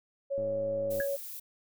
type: tone with pitch glide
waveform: sine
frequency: 554.4 to 558.3 Hz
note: C#5 to C#5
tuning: 0 to +12 cents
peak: -29 dBFS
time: 0.3-1.17 s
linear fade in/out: 20 ms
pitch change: +12 cents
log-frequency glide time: 0.64-1.05 s
type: click train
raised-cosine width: 2 ms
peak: -31 dBFS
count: 65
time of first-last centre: 0.38-1.001 s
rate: 103 Hz
type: noise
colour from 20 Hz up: violet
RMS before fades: -42 dBFS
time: 0.9-1.4 s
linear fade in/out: 10 ms
type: tone with exponential decay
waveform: sine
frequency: 1661.2 Hz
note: G#6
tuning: in tune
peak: -28 dBFS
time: 1-1.09 s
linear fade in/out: 2 ms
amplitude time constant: 19 ms
effects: none